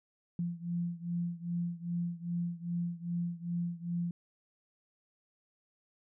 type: beating tone pair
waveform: sine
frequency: 171.6 / 174.1 Hz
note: F3 / F3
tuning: -30 / -5 cents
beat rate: 2.5 Hz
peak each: -35 / -37 dBFS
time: 0.39-4.11 s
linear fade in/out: 2 ms
effects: none